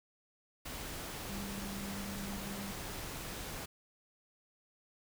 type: tone in noise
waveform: sine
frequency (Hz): 198.7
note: G3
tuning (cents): +24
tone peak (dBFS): -42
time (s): 1.29-2.72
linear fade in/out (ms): 10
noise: pink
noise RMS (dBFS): -43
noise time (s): 0.65-3.66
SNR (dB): -2
effects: none